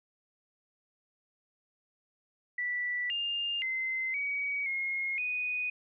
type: tone with pitch steps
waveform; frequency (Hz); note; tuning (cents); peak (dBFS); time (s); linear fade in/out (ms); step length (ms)
sine; 1964 / 2810 / 2065 / 2262 / 2152 / 2484; B6 / F7 / C7 / C#7 / C7 / D#7; -10 / +10 / -23 / +34 / +48 / -3; -30; 2.58-5.7; 5; 520
effects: none